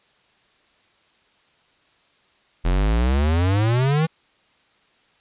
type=exponential sweep; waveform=square; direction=up; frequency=42 to 164.81 Hz; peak=-17 dBFS; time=2.64-4.07 s; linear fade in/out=20 ms; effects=white hiss -60 dBFS RMS until 5.2 s + resampled to 8000 Hz